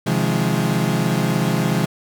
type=chord; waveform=35% pulse; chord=F minor seventh; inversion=second; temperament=equal with one note detuned; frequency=130.81 / 157.74 / 174.61 / 207.7 Hz; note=C3 / Eb3 / F3 / Ab3; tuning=0 / +24 / 0 / 0 cents; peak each=-21 dBFS; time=0.06-1.86 s; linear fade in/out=10 ms; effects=none